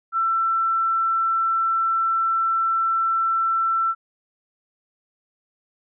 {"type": "tone", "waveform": "sine", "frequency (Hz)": 1340, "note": "E6", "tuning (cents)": 28, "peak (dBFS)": -18, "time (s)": [0.12, 3.95], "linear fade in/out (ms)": 50, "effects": []}